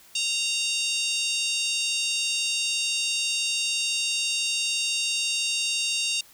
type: harmonic tone with a mistuned harmonic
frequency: 926 Hz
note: A#5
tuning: 12 cents flat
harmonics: 3 / 4 / 5 / 6 / 7 / 8 / 9 / 10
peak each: -28 / -30 / -32 / -34 / -35 / -36 / -37 / -38 dBFS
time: 0.15-6.21 s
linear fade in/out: 5 ms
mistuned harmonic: 7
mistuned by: -18 cents
effects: white hiss -53 dBFS RMS until 6.33 s